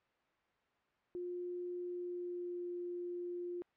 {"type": "tone with pitch glide", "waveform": "sine", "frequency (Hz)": [355.1, 352], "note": ["F4", "F4"], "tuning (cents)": [29, 14], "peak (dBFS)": -39, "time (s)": [1.15, 3.62], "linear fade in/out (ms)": 0, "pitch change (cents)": -15, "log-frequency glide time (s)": [1.78, 2.69], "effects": ["white hiss -75 dBFS RMS until 3.76 s", "low-pass 2000 Hz 12 dB/octave"]}